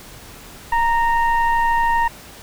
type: tone with frequency modulation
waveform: sine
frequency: 932.3 Hz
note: A#5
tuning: in tune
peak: -14 dBFS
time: 0.72-2.08 s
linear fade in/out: 5 ms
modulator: 916 Hz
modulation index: 0.78
effects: pink hiss -40 dBFS RMS until 2.42 s